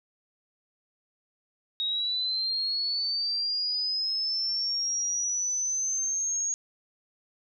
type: linear sweep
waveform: sine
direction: up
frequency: 3768 to 6620 Hz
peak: -26 dBFS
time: 1.8-6.54 s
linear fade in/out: 0 ms
effects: none